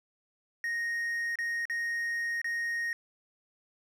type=tone with dropouts; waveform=triangle; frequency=1864.7 Hz; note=A#6; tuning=in tune; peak=-28 dBFS; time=0.64-2.93 s; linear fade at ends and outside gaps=1 ms; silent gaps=1.356-1.387 / 1.654-1.698 / 2.416-2.444 s; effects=none